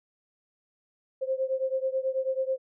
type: beating tone pair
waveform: sine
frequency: 523.3 / 532.5 Hz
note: C5 / C5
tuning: 0 / +30 cents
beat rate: 9.2 Hz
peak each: -28 / -30 dBFS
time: 1.21-2.58 s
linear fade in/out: 20 ms
effects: none